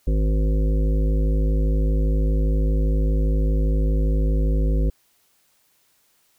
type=harmonic tone; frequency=52.5 Hz; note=G#1; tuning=19 cents sharp; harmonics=1 / 3 / 5 / 7 / 9 / 10; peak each=-17 / -27 / -31 / -34 / -36 / -37 dBFS; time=0.07-4.9 s; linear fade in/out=5 ms; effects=white hiss -63 dBFS RMS until 6.38 s